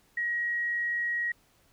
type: tone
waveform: sine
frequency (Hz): 1898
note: A#6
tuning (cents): +31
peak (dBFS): -27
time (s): 0.17-1.32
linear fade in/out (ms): 5
effects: pink hiss -65 dBFS RMS until 1.72 s